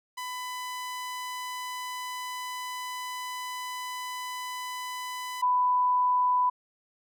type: tone pair in turn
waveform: sawtooth / sine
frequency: 1000 / 995.1 Hz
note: B5 / B5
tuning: +21 / +13 cents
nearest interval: unison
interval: 8 cents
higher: first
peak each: -30 / -21 dBFS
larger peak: second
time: 0.17-5.42 / 5.42-6.5 s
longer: first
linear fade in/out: 10 ms
effects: none